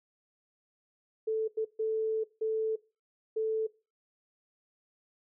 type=tone bursts at uneven times; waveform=sine; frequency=440 Hz; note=A4; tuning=in tune; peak=-27 dBFS; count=5; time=1.27-1.48 / 1.57-1.65 / 1.79-2.24 / 2.41-2.76 / 3.36-3.67 s; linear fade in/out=10 ms; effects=noise-tail reverb RT60 0.3 s tail -20 dB re dry